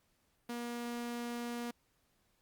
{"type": "tone", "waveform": "sawtooth", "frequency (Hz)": 238.5, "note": "A#3", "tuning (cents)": 40, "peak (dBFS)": -34, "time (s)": [0.49, 1.71], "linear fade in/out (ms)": 5, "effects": ["pink hiss -75 dBFS RMS until 2.41 s", "Opus 48 kbps"]}